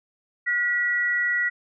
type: tone pair together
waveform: sine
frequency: 1440 / 1937.6 Hz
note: F#6 / B6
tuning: -47 / -34 cents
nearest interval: perfect fourth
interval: 513 cents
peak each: -29 / -21 dBFS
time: 0.46-1.5 s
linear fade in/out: 20 ms
effects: none